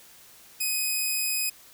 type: tone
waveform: 5% pulse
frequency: 2511 Hz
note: D#7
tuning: 15 cents sharp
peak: -16 dBFS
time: 0.6-1.5 s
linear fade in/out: 10 ms
effects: white hiss -52 dBFS RMS until 1.73 s